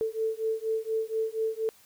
sine beating tone pair, 441.2 / 445.4 Hz, A4 / A4, +5 / +21 cents, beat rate 4.2 Hz, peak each -30 dBFS, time 0.01-1.69 s, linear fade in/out 0 ms, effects white hiss -58 dBFS RMS until 1.85 s

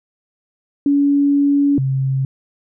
sine tone pair in turn, 283.7 / 133.89 Hz, C#4 / C3, +40 / +40 cents, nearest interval octave + minor second, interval 1300 cents, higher first, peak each -11 / -15 dBFS, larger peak first, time 0.86-1.78 / 1.78-2.25 s, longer first, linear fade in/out 2 ms, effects none

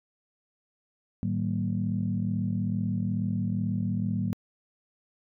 sine tone cluster, 108.4 / 154.6 / 190.7 / 233 Hz, A2 / D#3 / G3 / A#3, -25 / -11 / -47 / -1 cents, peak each -30 / -35 / -29 / -32 dBFS, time 1.23-4.33 s, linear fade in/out 0 ms, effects tanh soft clip ceiling -16 dBFS

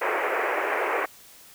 pink band-pass noise, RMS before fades -26 dBFS, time 0.01-1.06 s, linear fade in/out 10 ms, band 370 to 2400 Hz, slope 48 dB/octave, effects white hiss -50 dBFS RMS until 1.54 s

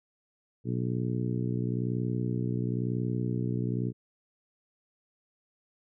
harmonic tone, 61 Hz, B1, 21 cents flat, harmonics 2 / 3 / 4 / 5 / 6 / 7, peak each -30 / -34 / -36 / -38 / -40 / -41 dBFS, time 0.64-3.93 s, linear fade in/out 50 ms, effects none

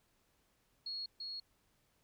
sine tone with echo, 4316 Hz, C#8, 47 cents flat, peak -39 dBFS, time 0.86-1.06 s, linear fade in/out 5 ms, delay 340 ms, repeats 1, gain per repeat -2 dB, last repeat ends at 1.4 s, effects pink hiss -75 dBFS RMS until 2.03 s

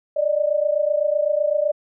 sine tone pair together, 582.1 / 610 Hz, D5 / D#5, -15 / -34 cents, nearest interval minor second, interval 81 cents, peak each -20 dBFS, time 0.16-1.72 s, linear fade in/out 10 ms, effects none

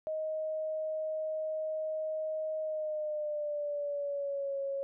sine tone with pitch glide, 626 to 551.3 Hz, D#5 to C#5, +10 to -10 cents, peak -32 dBFS, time 0.07-4.83 s, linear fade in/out 0 ms, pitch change -220 cents, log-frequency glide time 2.61-4.58 s, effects none

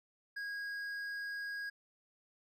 triangle tone with hard clipping, 1642 Hz, G#6, 20 cents flat, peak -40 dBFS, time 0.36-1.7 s, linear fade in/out 10 ms, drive 9 dB, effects none

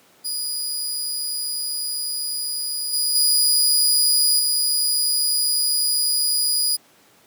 20% pulse tone with level steps, 4914 Hz, D#8, 22 cents flat, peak -18 / -13 / -9 / -12 dBFS, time 0.24-6.77 s, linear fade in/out 20 ms, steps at 2.93 / 3.15 / 4.39 s, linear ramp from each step 5 ms, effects pink hiss -54 dBFS RMS until 7.26 s + high-pass 200 Hz 12 dB/octave

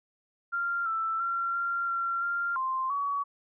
sine tone with pitch steps, 1389 / 1327 / 1370 / 1382 / 1370 / 1391 / 1047 / 1130 Hz, F6 / E6 / F6 / F6 / F6 / F6 / C6 / C#6, -10 / +11 / -34 / -19 / -34 / -7 / +1 / +33 cents, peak -27 dBFS, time 0.52-3.24 s, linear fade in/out 20 ms, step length 340 ms, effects none

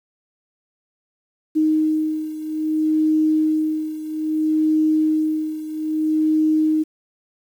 sine beating tone pair, 311.1 / 311.71 Hz, D#4 / D#4, 0 / +3 cents, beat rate 0.61 Hz, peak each -18 / -22 dBFS, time 1.55-6.84 s, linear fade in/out 20 ms, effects 8-bit

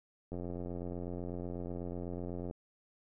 click train, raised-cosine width 2 ms, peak -28 dBFS, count 194, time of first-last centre 0.32-2.511 s, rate 88.1 Hz, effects none

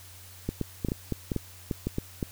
clicks, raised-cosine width 3 ms, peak -15 dBFS, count 12, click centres 0.49 / 0.613 / 0.848 / 0.886 / 0.919 / 1.123 / 1.318 / 1.363 / 1.712 / 1.87 / 1.984 / 2.228 s, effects added 91 Hz sine -50 dBFS peak until 2.31 s + white hiss -50 dBFS RMS until 2.31 s

